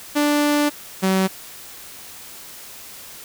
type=tone pair in turn; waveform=sawtooth; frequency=293.7 / 189.75 Hz; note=D4 / F#3; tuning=0 / +44 cents; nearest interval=minor sixth; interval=756 cents; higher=first; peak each=-12 dBFS; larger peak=neither; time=0.15-0.7 / 1.02-1.28 s; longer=first; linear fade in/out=20 ms; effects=white hiss -39 dBFS RMS until 3.24 s